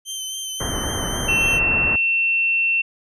20% pulse tone with vibrato, 3100 Hz, G7, 20 cents flat, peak -21 dBFS, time 0.05-1.6 s, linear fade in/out 50 ms, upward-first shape sine, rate 3.7 Hz, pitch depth 25 cents each way
pink low-pass noise, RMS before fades -26 dBFS, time 0.6-1.96 s, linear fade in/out 5 ms, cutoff 2000 Hz, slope 96 dB/octave
sine tone, 2700 Hz, E7, 41 cents sharp, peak -16 dBFS, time 1.28-2.82 s, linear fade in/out 10 ms
effects none

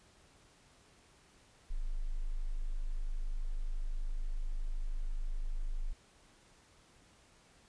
sine tone, 25.96 Hz, G#0, in tune, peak -32 dBFS, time 1.7-5.93 s, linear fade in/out 10 ms, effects pink hiss -64 dBFS RMS until 7.68 s + resampled to 22050 Hz

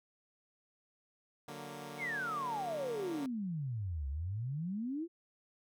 10% pulse chord, D augmented, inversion none, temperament equal, 146.83 / 185 / 233.1 Hz, D3 / F#3 / A#3, 0 / 0 / 0 cents, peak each -39 / -43 / -40 dBFS, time 1.48-3.26 s, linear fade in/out 2 ms
sine exponential two-way sweep, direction down then up, 2263 to 66.2 to 352.6 Hz, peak -35 dBFS, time 1.98-5.08 s, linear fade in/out 50 ms, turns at 4.08 s
effects none

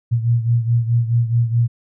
sine beating tone pair, 116.54 / 121.24 Hz, A#2 / B2, 0 / -32 cents, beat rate 4.7 Hz, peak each -15 / -20 dBFS, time 0.11-1.68 s, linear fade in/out 20 ms, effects none

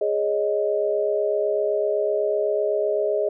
sine chord, Ab suspended fourth, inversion none, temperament equal, 415.3 / 554.4 / 622.3 Hz, Ab4 / Db5 / Eb5, 0 / 0 / 0 cents, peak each -23 / -27 / -23 dBFS, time 0.01-3.29 s, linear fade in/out 5 ms, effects none

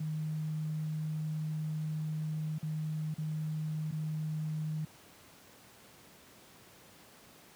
sine tone with dropouts, 155.2 Hz, D#3, 4 cents flat, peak -32 dBFS, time 0-4.85 s, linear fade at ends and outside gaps 5 ms, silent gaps 2.583-2.627 / 3.141-3.181 / 3.911-3.922 s, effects pink hiss -57 dBFS RMS until 7.55 s + high-pass 100 Hz 12 dB/octave

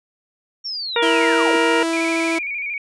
sine linear sweep, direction down, 5588 to 203.2 Hz, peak -24 dBFS, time 0.64-1.57 s, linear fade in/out 20 ms
harmonic tone, 469.8 Hz, A#4, 13 cents sharp, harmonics 1 / 2 / 3 / 4 / 5 / 6, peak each -19 / -22 / -24 / -25 / -26 / -27 dBFS, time 0.96-1.83 s, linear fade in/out 2 ms
sawtooth tone, 329.6 Hz, E4, in tune, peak -15 dBFS, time 1.02-2.39 s, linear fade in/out 10 ms
sine tone with vibrato, 2321 Hz, D7, 21 cents flat, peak -23 dBFS, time 1.93-2.78 s, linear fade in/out 2 ms, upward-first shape square, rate 13 Hz, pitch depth 56 cents each way
effects resampled to 24000 Hz

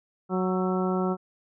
harmonic tone with a mistuned harmonic, 185 Hz, F#3, in tune, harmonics 1 / 2 / 3 / 4 / 5 / 6 / 7, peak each -26 / -28 / -35 / -34 / -38 / -39 / -35 dBFS, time 0.29-1.17 s, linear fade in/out 50 ms, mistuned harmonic 7, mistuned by +41 cents, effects none

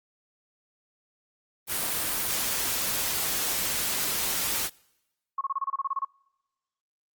white noise, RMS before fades -28 dBFS, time 1.67-4.7 s, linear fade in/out 50 ms
sine tone bursts, 1093 Hz, C#6, 25 cents flat, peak -25 dBFS, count 12, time 5.38-6.049 s, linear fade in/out 5 ms, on 31 ms, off 27 ms
effects noise-tail reverb RT60 1.0 s tail -26 dB re dry + Opus 24 kbps

